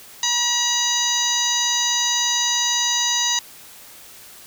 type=harmonic tone with a mistuned harmonic; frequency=960 Hz; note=B5; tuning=49 cents flat; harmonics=1 / 2 / 3 / 4 / 5 / 6 / 7; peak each=-28 / -28 / -28 / -23 / -27 / -23 / -26 dBFS; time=0.23-3.39 s; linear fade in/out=2 ms; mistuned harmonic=6; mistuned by=+91 cents; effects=white hiss -43 dBFS RMS until 4.46 s